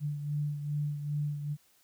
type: beating tone pair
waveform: sine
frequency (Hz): 146.83 / 149.33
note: D3 / D3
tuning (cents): 0 / +29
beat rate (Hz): 2.5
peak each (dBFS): -31 / -39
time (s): 0-1.57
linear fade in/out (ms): 50
effects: white hiss -66 dBFS RMS until 1.83 s